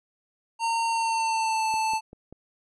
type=tone with pitch glide; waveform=square; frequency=916 to 881.2 Hz; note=A#5 to A5; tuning=-31 to +2 cents; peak=-24 dBFS; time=0.59-2.01 s; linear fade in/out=50 ms; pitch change=-67 cents; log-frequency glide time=0.87-1.67 s
type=click train; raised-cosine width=2 ms; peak=-30 dBFS; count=4; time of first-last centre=1.74-2.326 s; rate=5.12 Hz
effects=resampled to 24000 Hz